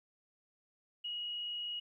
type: tone with frequency modulation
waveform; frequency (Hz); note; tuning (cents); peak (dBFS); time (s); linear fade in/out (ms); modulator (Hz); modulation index
sine; 2895; F#7; -38; -37; 1.04-1.8; 10; 43.6; 0.46
effects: 13-bit